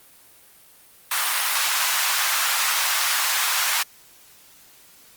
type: high-pass noise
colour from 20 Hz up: pink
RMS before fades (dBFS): -22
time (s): 1.11-3.83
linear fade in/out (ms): 5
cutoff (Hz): 960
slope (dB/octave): 24
effects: white hiss -51 dBFS RMS until 5.16 s + Opus 32 kbps